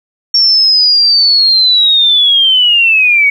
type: linear sweep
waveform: sine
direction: down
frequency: 5500 to 2217 Hz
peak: -5 dBFS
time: 0.34-3.3 s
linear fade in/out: 5 ms
effects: 7-bit